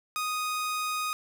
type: tone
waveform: sawtooth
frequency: 1244.5 Hz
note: D#6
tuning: in tune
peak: -25 dBFS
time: 0.16-1.13 s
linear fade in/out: 0 ms
effects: none